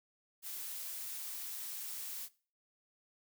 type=noise; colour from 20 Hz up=blue; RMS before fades=-43 dBFS; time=0.42-2.29 s; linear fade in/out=50 ms; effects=noise-tail reverb RT60 0.4 s tail -20 dB re dry